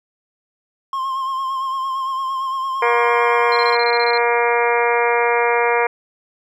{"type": "tone with vibrato", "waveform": "triangle", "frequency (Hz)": 1064, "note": "C6", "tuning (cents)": 29, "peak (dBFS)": -18, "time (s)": [0.93, 3.75], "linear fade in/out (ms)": 2, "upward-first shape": "sine", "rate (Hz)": 8.8, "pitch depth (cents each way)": 36}
{"type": "harmonic tone", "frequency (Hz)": 237.2, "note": "A#3", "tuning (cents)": 30, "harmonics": [2, 3, 4, 5, 6, 7, 8, 9, 10], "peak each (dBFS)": [-18, -23, -20, -26, -27, -26, -28, -24, -26], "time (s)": [2.82, 5.87], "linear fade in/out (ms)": 5}
{"type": "tone bursts", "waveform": "sine", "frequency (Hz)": 4146, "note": "C8", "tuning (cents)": -17, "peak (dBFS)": -23, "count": 10, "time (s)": [3.52, 4.177], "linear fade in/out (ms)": 2, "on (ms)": 45, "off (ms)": 23}
{"effects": []}